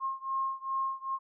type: beating tone pair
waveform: sine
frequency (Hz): 1070 / 1072.5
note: C6 / C6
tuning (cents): +38 / +42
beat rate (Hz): 2.5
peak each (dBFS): -33 / -34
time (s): 0-1.19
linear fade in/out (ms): 50
effects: none